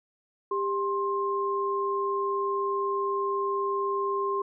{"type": "tone pair together", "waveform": "sine", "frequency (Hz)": [397.2, 1058], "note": ["G4", "C6"], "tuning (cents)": [23, 19], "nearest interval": "octave + perfect fourth", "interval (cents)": 1696, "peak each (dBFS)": -28, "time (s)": [0.51, 4.42], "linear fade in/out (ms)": 5, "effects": []}